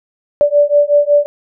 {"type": "beating tone pair", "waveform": "sine", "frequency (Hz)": [580, 585.4], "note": ["D5", "D5"], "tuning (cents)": [-22, -6], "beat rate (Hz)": 5.4, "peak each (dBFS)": -11, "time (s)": [0.41, 1.26], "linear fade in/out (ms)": 0, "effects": []}